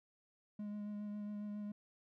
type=tone with vibrato; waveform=triangle; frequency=207.7 Hz; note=G#3; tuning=in tune; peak=-39 dBFS; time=0.59-1.72 s; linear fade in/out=5 ms; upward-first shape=sine; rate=7.3 Hz; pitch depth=15 cents each way; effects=none